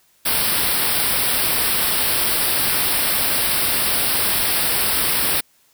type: band-stop noise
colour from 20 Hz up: white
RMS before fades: -19 dBFS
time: 0.25-5.41 s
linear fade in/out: 10 ms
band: 5400 to 8300 Hz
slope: 96 dB/octave
effects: white hiss -58 dBFS RMS until 5.73 s